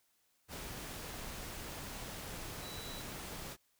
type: tone in noise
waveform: sine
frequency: 3937 Hz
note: B7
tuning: 6 cents flat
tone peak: -49 dBFS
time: 2.6-3.04 s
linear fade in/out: 50 ms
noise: pink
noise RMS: -45 dBFS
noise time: 0.48-3.57 s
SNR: -7 dB
effects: white hiss -75 dBFS RMS until 3.79 s